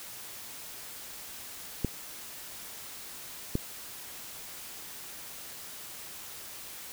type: clicks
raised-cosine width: 3 ms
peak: -14 dBFS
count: 2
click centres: 1.847 / 3.554 s
effects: white hiss -44 dBFS RMS until 6.92 s